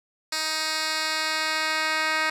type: tone with band-pass filter sweep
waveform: 10% pulse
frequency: 313.7 Hz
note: D#4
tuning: 14 cents sharp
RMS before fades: -26 dBFS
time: 0.32-2.3 s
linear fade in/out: 5 ms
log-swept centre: 5100 to 2500 Hz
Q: 1.1
effects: none